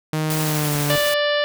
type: tone with pitch glide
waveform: sawtooth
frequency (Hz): 155.56 to 145.98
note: D#3 to D3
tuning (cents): 0 to -10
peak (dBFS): -16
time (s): 0.13-0.96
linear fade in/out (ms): 2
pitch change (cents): -110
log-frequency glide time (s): 0.4-0.79
type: noise with tremolo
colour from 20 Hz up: white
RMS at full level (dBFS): -26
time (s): 0.3-1.14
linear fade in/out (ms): 2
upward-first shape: triangle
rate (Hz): 12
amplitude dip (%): 25
type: clicks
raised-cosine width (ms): 3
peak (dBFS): -24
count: 2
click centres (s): 0.752 / 0.978
type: harmonic tone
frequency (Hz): 587.3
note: D5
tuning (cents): 0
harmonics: 1 / 2 / 3 / 4 / 5 / 6 / 7 / 8 / 9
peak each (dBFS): -19 / -29 / -24 / -35 / -27 / -30 / -34 / -36 / -40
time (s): 0.9-1.44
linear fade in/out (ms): 0
effects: none